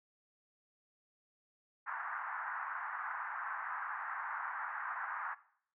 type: band-pass noise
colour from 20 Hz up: white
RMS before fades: -41 dBFS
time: 1.86-5.35 s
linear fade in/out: 20 ms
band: 840 to 1700 Hz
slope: 48 dB/octave
effects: noise-tail reverb RT60 0.6 s tail -18 dB re dry